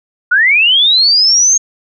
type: linear sweep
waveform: sine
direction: up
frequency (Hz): 1396.9 to 6520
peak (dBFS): -6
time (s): 0.31-1.58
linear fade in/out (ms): 10
effects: none